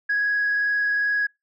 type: tone with frequency modulation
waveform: sine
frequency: 1663 Hz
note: G#6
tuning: 2 cents sharp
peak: -18 dBFS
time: 0.09-1.27 s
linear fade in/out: 10 ms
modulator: 22.5 Hz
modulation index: 0.45
effects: noise-tail reverb RT60 0.2 s tail -26 dB re dry + tanh soft clip ceiling -16 dBFS